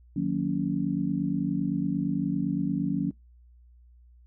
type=chord; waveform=sine; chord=D# minor seventh; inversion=none; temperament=equal with one note detuned; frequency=155.56 / 185 / 233.1 / 281.2 Hz; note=D#3 / F#3 / A#3 / C#4; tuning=0 / 0 / 0 / +25 cents; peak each=-32 / -29 / -32 / -29 dBFS; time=0.16-3.11 s; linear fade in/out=5 ms; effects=noise-tail reverb RT60 0.2 s tail -26 dB re dry + added 60 Hz sine -52 dBFS peak until 4.26 s